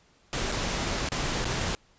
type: noise with dropouts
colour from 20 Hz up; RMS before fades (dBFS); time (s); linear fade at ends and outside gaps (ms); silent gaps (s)
pink; -29; 0.33-1.75; 0; 0.517-0.522 / 1.088-1.119 / 1.445-1.454
effects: pink hiss -62 dBFS RMS until 1.98 s + resampled to 16000 Hz